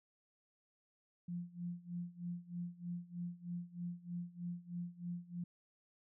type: tone with tremolo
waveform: sine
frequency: 174.61 Hz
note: F3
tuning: in tune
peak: -38 dBFS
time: 1.28-5.44 s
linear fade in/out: 5 ms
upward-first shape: sine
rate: 3.2 Hz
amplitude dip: 90%
effects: none